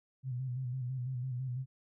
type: tone with vibrato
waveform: sine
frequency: 127.2 Hz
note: C3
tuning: 48 cents flat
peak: -34 dBFS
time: 0.23-1.66 s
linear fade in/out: 50 ms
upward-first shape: square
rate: 6 Hz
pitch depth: 56 cents each way
effects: none